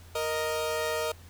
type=tone pair together; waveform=sawtooth; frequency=466.2 / 622.3 Hz; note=A#4 / D#5; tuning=0 / 0 cents; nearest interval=perfect fourth; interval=500 cents; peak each=-27 dBFS; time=0.15-1.12 s; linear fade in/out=5 ms; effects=added 85 Hz sine -48 dBFS peak until 1.29 s + pink hiss -55 dBFS RMS until 1.29 s